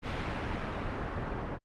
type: noise with low-pass filter sweep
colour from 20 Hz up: pink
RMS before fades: -35 dBFS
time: 0.02-1.59 s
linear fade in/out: 50 ms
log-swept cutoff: 2700 to 1200 Hz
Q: 0.91
effects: Opus 32 kbps